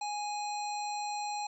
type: harmonic tone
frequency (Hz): 830.6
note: G#5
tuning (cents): 0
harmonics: 1 / 3 / 5 / 7 / 9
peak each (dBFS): -34 / -45 / -44 / -52 / -46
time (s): 0.01-1.47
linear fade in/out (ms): 5
effects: 12-bit